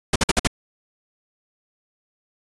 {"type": "noise bursts", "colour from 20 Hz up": "pink", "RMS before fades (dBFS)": -17, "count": 5, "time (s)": [0.13, 0.474], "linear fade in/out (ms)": 5, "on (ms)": 28, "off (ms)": 51, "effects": ["resampled to 22050 Hz"]}